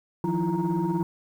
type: tone cluster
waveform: sine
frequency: 160.7 / 177.4 / 320 / 339.5 / 932 Hz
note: E3 / F3 / D#4 / F4 / A#5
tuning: -44 / +27 / +49 / -49 / -1 cents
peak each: -30 / -26 / -31 / -27 / -31 dBFS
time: 0.24-1.03 s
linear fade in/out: 2 ms
effects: tanh soft clip ceiling -17 dBFS + 9-bit